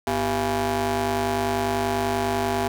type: ring-modulated tone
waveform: 20% pulse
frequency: 146.83 Hz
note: D3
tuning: in tune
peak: -14 dBFS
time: 0.07-2.68 s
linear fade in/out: 2 ms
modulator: 539 Hz
effects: none